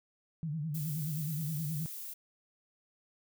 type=tone with vibrato; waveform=sine; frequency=154.2 Hz; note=D#3; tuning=15 cents flat; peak=-33 dBFS; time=0.43-1.86 s; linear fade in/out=0 ms; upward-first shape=sine; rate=9.5 Hz; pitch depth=120 cents each way
type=noise; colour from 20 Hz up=violet; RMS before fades=-43 dBFS; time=0.74-2.14 s; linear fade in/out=10 ms
effects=none